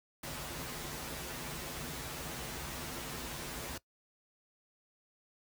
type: noise with comb filter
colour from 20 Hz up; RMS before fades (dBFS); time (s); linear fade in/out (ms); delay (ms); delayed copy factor
pink; -41; 0.23-3.78; 5; 10; -1
effects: noise-tail reverb RT60 0.1 s tail -20 dB re dry + high-pass 60 Hz 12 dB/octave